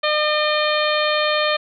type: harmonic tone with a mistuned harmonic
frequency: 605 Hz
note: D#5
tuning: 49 cents flat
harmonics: 1 / 2 / 3 / 4 / 5 / 6 / 7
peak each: -20 / -23 / -25 / -26 / -27 / -28 / -28 dBFS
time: 0.03-1.57 s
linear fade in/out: 10 ms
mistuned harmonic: 5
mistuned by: +49 cents
effects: none